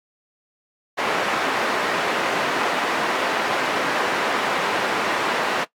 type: band-pass noise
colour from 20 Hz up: white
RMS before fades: -23 dBFS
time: 0.97-5.65 s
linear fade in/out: 20 ms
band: 290 to 1600 Hz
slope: 12 dB/octave
effects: noise-tail reverb RT60 0.1 s tail -18 dB re dry + AAC 64 kbps